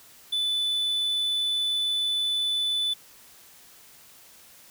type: tone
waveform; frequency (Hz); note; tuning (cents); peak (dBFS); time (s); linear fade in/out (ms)
triangle; 3493; A7; -13; -22; 0.32-2.94; 10
effects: white hiss -52 dBFS RMS until 4.7 s